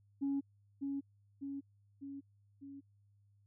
sine tone with echo, 277.8 Hz, C#4, 4 cents sharp, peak -31 dBFS, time 0.21-0.41 s, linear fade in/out 20 ms, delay 600 ms, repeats 4, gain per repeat -4 dB, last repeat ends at 2.81 s, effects tanh soft clip ceiling -29 dBFS + added 101 Hz sine -66 dBFS peak until 3.46 s

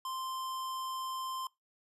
square tone, 1044 Hz, C6, 4 cents flat, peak -37 dBFS, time 0.05-1.47 s, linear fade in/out 2 ms, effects noise-tail reverb RT60 0.2 s tail -23 dB re dry + resampled to 32000 Hz

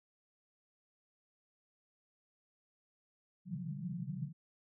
white band-pass noise, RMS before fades -41 dBFS, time 3.45-4.33 s, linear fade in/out 50 ms, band 130 to 190 Hz, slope 96 dB/octave, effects none

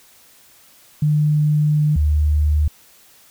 sine tone pair in turn, 150.4 / 75.2 Hz, D3 / D2, +42 / +42 cents, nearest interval octave, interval 1200 cents, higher first, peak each -13 dBFS, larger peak neither, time 1.02-1.96 / 1.96-2.68 s, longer first, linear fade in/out 5 ms, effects white hiss -50 dBFS RMS until 3.3 s

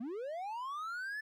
triangle linear sweep, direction up, 212.5 to 1760 Hz, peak -36 dBFS, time 0-1.21 s, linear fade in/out 10 ms, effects none

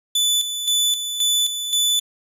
sawtooth tone with tremolo, 3487 Hz, A7, 16 cents flat, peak -13 dBFS, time 0.15-2 s, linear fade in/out 5 ms, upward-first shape square, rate 1.9 Hz, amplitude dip 60%, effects resampled to 32000 Hz

